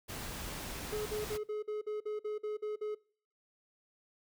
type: noise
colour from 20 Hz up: pink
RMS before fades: -42 dBFS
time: 0.08-1.38 s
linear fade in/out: 20 ms
type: tone bursts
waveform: triangle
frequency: 424.1 Hz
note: G#4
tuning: 36 cents sharp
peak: -32 dBFS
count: 11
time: 0.92-2.95 s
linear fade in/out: 10 ms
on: 140 ms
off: 49 ms
effects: noise-tail reverb RT60 0.5 s tail -23 dB re dry